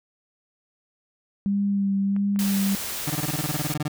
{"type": "tone with vibrato", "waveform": "sine", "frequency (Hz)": 198.7, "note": "G3", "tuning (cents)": 24, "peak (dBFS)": -20, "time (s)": [1.46, 2.75], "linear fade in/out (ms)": 0, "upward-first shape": "sine", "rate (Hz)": 1.5, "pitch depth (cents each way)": 20}
{"type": "clicks", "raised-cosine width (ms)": 0.5, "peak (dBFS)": -28, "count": 5, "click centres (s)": [2.164, 2.361, 2.478, 2.848, 3.365]}
{"type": "noise", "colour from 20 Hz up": "white", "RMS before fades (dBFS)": -31, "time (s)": [2.39, 3.74], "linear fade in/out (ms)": 0}
{"type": "tone bursts", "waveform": "30% pulse", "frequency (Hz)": 150, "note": "D3", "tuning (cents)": 37, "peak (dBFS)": -21, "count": 16, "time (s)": [3.07, 3.881], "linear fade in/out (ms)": 5, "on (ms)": 31, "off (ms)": 21}
{"effects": []}